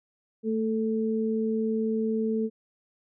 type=tone pair together; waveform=sine; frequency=222 / 440 Hz; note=A3 / A4; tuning=+16 / 0 cents; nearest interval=octave; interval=1184 cents; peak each=-26 / -28 dBFS; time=0.43-2.5 s; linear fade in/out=50 ms; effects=none